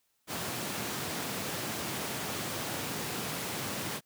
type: high-pass noise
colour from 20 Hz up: pink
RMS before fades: -36 dBFS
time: 0.27-4.01 s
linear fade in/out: 50 ms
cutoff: 110 Hz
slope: 24 dB/octave
effects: white hiss -75 dBFS RMS until 4.05 s